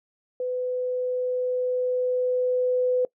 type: tone with level ramp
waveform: sine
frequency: 502 Hz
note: B4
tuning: 28 cents sharp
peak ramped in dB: -25 to -19 dBFS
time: 0.4-3.05 s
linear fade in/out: 2 ms
effects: noise-tail reverb RT60 0.1 s tail -22 dB re dry